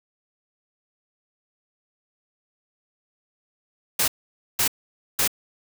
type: noise bursts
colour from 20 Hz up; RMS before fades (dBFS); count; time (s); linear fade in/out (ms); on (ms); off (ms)
white; -21; 3; 3.99-5.277; 5; 89; 510
effects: none